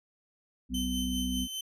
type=harmonic tone; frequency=63 Hz; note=B1; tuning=35 cents sharp; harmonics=1 / 3 / 4; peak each=-35 / -36 / -32 dBFS; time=0.69-1.48 s; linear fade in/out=50 ms
type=tone with tremolo; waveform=sawtooth; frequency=3070 Hz; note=G7; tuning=37 cents flat; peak=-30 dBFS; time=0.74-1.61 s; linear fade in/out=5 ms; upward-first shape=sine; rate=5 Hz; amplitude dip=45%
effects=resampled to 32000 Hz